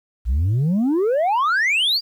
sine exponential sweep, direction up, 55 to 4899 Hz, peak -13 dBFS, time 0.25-2.01 s, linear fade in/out 50 ms, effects tanh soft clip ceiling -15 dBFS + 9-bit

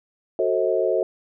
sine chord, F# diminished seventh, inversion none, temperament just, 370 / 444 / 532.8 / 639.4 Hz, F#4 / A4 / C5 / Eb5, 0 / +16 / +31 / +47 cents, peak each -24 dBFS, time 0.39-1.03 s, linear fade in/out 2 ms, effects none

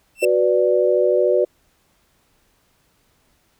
45% pulse tone with exponential growth, 2679 Hz, E7, 27 cents sharp, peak -17 dBFS, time 0.15-0.25 s, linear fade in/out 5 ms, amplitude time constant 20 ms
sine chord, B minor, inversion second, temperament equal, 370 / 493.9 / 587.3 Hz, F#4 / B4 / D5, 0 / 0 / 0 cents, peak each -18 / -18 / -18 dBFS, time 0.22-1.45 s, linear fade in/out 10 ms
effects pink hiss -62 dBFS RMS until 3.59 s

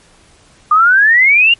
sine exponential sweep, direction up, 1203 to 2851 Hz, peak -5 dBFS, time 0.71-1.54 s, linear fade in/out 5 ms, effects pink hiss -47 dBFS RMS until 1.59 s + MP3 48 kbps

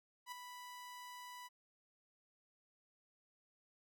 sawtooth tone with ADSR envelope, 987.8 Hz, B5, in tune, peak -39 dBFS, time 0.26-1.49 s, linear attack 60 ms, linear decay 5 ms, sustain -7 dB, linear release 29 ms, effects none

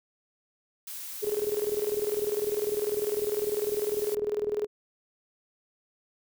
blue noise, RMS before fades -39 dBFS, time 0.87-4.15 s, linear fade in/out 5 ms
sine tone with tremolo, 418 Hz, G#4, 11 cents sharp, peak -24 dBFS, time 1.22-4.67 s, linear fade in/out 20 ms, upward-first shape square, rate 20 Hz, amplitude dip 70%
effects none

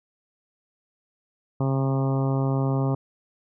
harmonic tone with a mistuned harmonic, 134.8 Hz, C#3, 48 cents flat, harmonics 1 / 2 / 3 / 4 / 5 / 6 / 7 / 8 / 9, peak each -22 / -28 / -32 / -34 / -36 / -38 / -39 / -40 / -41 dBFS, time 1.6-2.95 s, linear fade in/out 5 ms, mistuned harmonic 1, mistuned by +15 cents, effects none

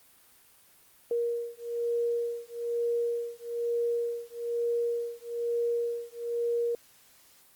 sine beating tone pair, 471.1 / 472.2 Hz, A#4 / A#4, +18 / +22 cents, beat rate 1.1 Hz, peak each -31 dBFS, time 1.11-6.75 s, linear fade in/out 2 ms, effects white hiss -59 dBFS RMS until 7.55 s + Opus 32 kbps

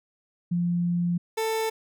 sine / 30% pulse tone pair in turn, 174 / 443.8 Hz, F3 / A4, -6 / +15 cents, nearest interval octave + major third, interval 1621 cents, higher second, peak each -22 dBFS, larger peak neither, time 0.51-1.18 / 1.37-1.7 s, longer first, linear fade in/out 10 ms, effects none

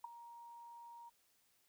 sine tone with ADSR envelope, 940 Hz, A#5, 14 cents sharp, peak -38 dBFS, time 0.04-1.1 s, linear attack 5 ms, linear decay 10 ms, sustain -14 dB, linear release 18 ms, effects white hiss -75 dBFS RMS until 1.68 s

